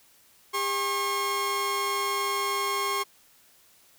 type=tone pair together; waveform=sawtooth; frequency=401.7 / 1082 Hz; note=G4 / C#6; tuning=+42 / -42 cents; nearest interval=octave + perfect fourth; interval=1716 cents; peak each=-28 / -23 dBFS; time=0.53-3.04 s; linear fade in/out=20 ms; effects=white hiss -59 dBFS RMS until 3.98 s